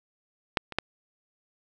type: clicks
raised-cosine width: 0.3 ms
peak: -6 / -22 / -8 dBFS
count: 3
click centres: 0.572 / 0.723 / 0.786 s
effects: none